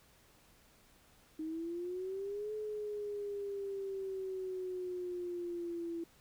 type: exponential two-way sweep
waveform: sine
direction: up then down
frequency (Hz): 311.1 to 429.1 to 334.1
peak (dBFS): -37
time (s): 1.39-6.04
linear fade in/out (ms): 5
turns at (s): 2.53
effects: pink hiss -65 dBFS RMS until 6.2 s